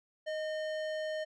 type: tone with sample-and-hold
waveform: sine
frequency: 622.3 Hz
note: D#5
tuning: in tune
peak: -33 dBFS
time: 0.26-1.25 s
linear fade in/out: 20 ms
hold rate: 2450 Hz
effects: low-pass 4000 Hz 12 dB/octave